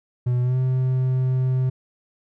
triangle tone with pitch glide, 123.47 to 129.09 Hz, B2 to C3, 0 to -23 cents, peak -16 dBFS, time 0.26-1.7 s, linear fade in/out 10 ms, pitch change +77 cents, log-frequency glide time 0.42-0.57 s, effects none

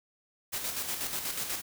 white noise with tremolo, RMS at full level -33 dBFS, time 0.52-1.62 s, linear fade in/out 20 ms, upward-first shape square, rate 8.2 Hz, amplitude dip 45%, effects none

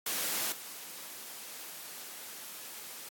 white noise with level steps, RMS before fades -33 / -45 dBFS, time 0.06-3.09 s, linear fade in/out 5 ms, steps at 0.52 s, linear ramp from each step 2 ms, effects high-pass 200 Hz 12 dB/octave + AAC 64 kbps

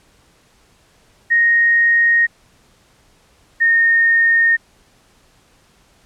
sine tone pair in turn, 1864.7 / 1840.1 Hz, A#6 / A#6, 0 / -23 cents, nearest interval unison, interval 23 cents, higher first, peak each -10 dBFS, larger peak neither, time 1.3-2.27 / 3.6-4.57 s, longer neither, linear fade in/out 20 ms, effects pink hiss -54 dBFS RMS until 6.05 s + low-pass 10000 Hz 12 dB/octave

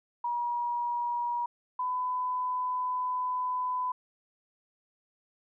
sine tone pair in turn, 958 / 1003.1 Hz, A#5 / B5, +47 / +27 cents, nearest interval minor second, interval 80 cents, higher second, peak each -28 dBFS, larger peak neither, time 0.24-1.46 / 1.79-3.92 s, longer second, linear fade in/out 5 ms, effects none

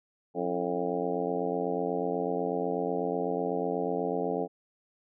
harmonic tone with a mistuned harmonic, 88.1 Hz, F2, 16 cents sharp, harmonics 2 / 3 / 4 / 5 / 6 / 7 / 8 / 9, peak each -38 / -36 / -37 / -32 / -36 / -38 / -37 / -38 dBFS, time 0.34-4.48 s, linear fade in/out 50 ms, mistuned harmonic 4, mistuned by -76 cents, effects none

